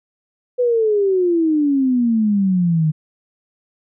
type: exponential sweep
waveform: sine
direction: down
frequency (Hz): 502 to 151.9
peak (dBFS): -13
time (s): 0.58-2.92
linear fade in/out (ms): 20
effects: none